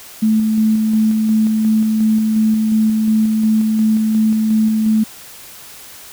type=tone with tremolo; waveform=sine; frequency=218.2 Hz; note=A3; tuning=14 cents flat; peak=-10 dBFS; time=0.22-5.04 s; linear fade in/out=10 ms; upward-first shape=square; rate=2.8 Hz; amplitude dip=25%; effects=white hiss -37 dBFS RMS until 6.12 s